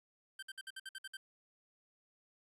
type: tone bursts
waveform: 25% pulse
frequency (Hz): 1560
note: G6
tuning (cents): -9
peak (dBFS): -40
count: 9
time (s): 0.39-1.17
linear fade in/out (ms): 5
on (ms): 36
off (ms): 57
effects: resampled to 32000 Hz + 12-bit